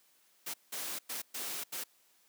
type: noise bursts at uneven times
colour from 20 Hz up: white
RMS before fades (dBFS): -39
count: 5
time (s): 0.46-0.54 / 0.72-0.99 / 1.09-1.22 / 1.34-1.64 / 1.72-1.84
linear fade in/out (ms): 10
effects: white hiss -68 dBFS RMS until 2.28 s + high-pass 200 Hz 12 dB/octave